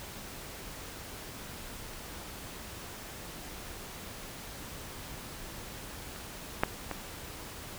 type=clicks; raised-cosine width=0.5 ms; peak=-29 / -9 / -19 dBFS; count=3; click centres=6.161 / 6.635 / 6.913 s; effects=pink hiss -44 dBFS RMS until 7.78 s